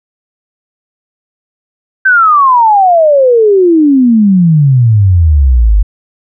sine exponential sweep, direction down, 1568 to 47.66 Hz, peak -3 dBFS, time 2.05-5.83 s, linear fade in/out 10 ms, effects none

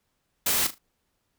white noise with echo, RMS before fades -24 dBFS, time 0.46-0.67 s, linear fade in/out 5 ms, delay 38 ms, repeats 3, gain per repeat -12 dB, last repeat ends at 0.784 s, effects pink hiss -75 dBFS RMS until 1.38 s

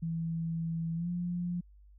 sine tone with pitch glide, 164.81 to 175.62 Hz, E3 to F3, 0 to +10 cents, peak -31 dBFS, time 0.02-1.61 s, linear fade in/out 10 ms, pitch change +110 cents, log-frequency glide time 0.95-1.09 s, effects added 50 Hz sine -54 dBFS peak until 1.98 s

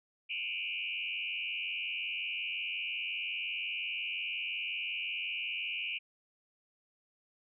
sine tone with frequency modulation, 2637 Hz, E7, in tune, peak -34 dBFS, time 0.29-5.99 s, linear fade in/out 20 ms, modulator 85.6 Hz, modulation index 3.6, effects none

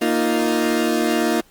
30% pulse chord, Bb suspended fourth, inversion none, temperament equal, 233.1 / 311.1 / 349.2 Hz, Bb3 / Eb4 / F4, 0 / 0 / 0 cents, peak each -19 dBFS, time 0.01-1.41 s, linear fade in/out 10 ms, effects pink hiss -54 dBFS RMS until 1.5 s + Opus 32 kbps

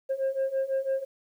sine beating tone pair, 532 / 538 Hz, C5 / C5, +29 / +48 cents, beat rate 6 Hz, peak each -28 / -26 dBFS, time 0.09-1.05 s, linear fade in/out 20 ms, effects tanh soft clip ceiling -22 dBFS + 10-bit

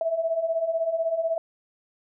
sine beating tone pair, 644 / 660 Hz, E5 / E5, -41 / +2 cents, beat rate 16 Hz, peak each -29 / -24 dBFS, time 0.01-1.38 s, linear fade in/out 2 ms, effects none

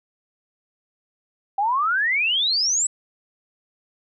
sine exponential sweep, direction up, 771 to 7990 Hz, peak -18 dBFS, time 1.58-2.87 s, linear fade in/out 5 ms, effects none

